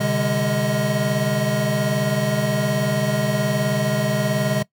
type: tone cluster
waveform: square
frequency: 128.9 / 147.7 / 203.1 / 629 Hz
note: C3 / D3 / G#3 / D#5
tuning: -26 / +10 / -38 / +19 cents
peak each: -25 dBFS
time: 0-4.63 s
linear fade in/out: 10 ms
effects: noise-tail reverb RT60 0.1 s tail -20 dB re dry